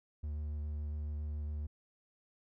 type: tone with vibrato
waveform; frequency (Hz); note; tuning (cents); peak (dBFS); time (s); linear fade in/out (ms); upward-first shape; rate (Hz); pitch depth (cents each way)
triangle; 74.7; D2; +30; -34; 0.23-1.67; 10; square; 7.2; 9
effects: none